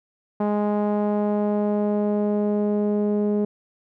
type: tone with low-pass filter sweep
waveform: sawtooth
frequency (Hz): 207.7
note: G#3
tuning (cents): 0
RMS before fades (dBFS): -22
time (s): 0.4-3.45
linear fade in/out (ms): 5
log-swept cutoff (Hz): 860 to 450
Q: 1.7
effects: none